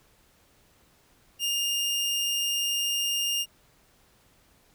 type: tone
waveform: sawtooth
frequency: 2819 Hz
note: F7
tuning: 16 cents sharp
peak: -22 dBFS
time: 1.39-3.46 s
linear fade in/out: 50 ms
effects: pink hiss -62 dBFS RMS until 4.74 s